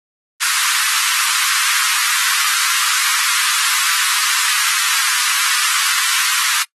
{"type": "high-pass noise", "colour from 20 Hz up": "pink", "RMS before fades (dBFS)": -17, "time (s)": [0.4, 6.64], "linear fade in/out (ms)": 20, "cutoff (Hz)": 1100, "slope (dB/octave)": 48, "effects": ["noise-tail reverb RT60 0.1 s tail -23 dB re dry", "AAC 32 kbps"]}